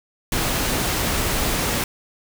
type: noise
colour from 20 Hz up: pink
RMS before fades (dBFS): -22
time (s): 0.32-1.84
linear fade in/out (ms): 2
effects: none